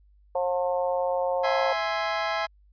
harmonic tone, 179.1 Hz, F3, 44 cents sharp, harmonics 3 / 4 / 5 / 6, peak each -25 / -30 / -31 / -40 dBFS, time 0.35-1.73 s, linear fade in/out 5 ms
25% pulse chord, E augmented, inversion none, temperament equal, 659.3 / 830.6 / 1046.5 Hz, E5 / G#5 / B#5, 0 / 0 / 0 cents, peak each -25 / -26 / -28 dBFS, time 1.43-2.47 s, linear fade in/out 20 ms
effects added 50 Hz sine -55 dBFS peak until 2.72 s + resampled to 11025 Hz

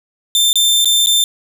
sawtooth tone with dropouts, 3575 Hz, A7, 27 cents sharp, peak -7 dBFS, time 0.35-1.24 s, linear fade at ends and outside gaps 1 ms, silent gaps 0.53-0.556 / 0.846-0.856 / 1.061-1.07 s, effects none

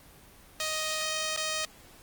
5% pulse tone with dropouts, 625 Hz, D#5, 8 cents sharp, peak -18 dBFS, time 0.6-1.65 s, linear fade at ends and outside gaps 1 ms, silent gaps 1.363-1.374 s, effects pink hiss -54 dBFS RMS until 2.02 s + Opus 24 kbps

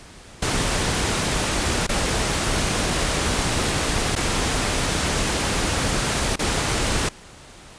pink noise with dropouts, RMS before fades -22 dBFS, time 0.42-7.09 s, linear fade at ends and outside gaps 5 ms, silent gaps 1.868-1.89 / 4.154-4.161 / 6.359-6.391 s, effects pink hiss -44 dBFS RMS until 7.78 s + resampled to 22050 Hz

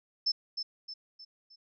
sine tone with echo, 5274 Hz, E8, in tune, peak -25 dBFS, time 0.26-0.32 s, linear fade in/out 10 ms, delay 310 ms, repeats 4, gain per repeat -7 dB, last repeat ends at 1.56 s, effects none

